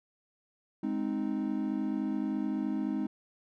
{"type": "chord", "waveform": "triangle", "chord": "Ab major", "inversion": "none", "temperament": "equal", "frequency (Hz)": [207.7, 261.6, 311.1], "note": ["Ab3", "C4", "Eb4"], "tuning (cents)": [0, 0, 0], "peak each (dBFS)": -32, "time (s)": [0.83, 3.07], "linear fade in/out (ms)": 5, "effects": []}